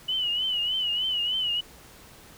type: tone with vibrato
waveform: sine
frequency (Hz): 2960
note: F#7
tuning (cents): 0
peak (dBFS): -24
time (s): 0.08-1.61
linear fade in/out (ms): 10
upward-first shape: triangle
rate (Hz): 3.3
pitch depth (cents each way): 93
effects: pink hiss -50 dBFS RMS until 2.37 s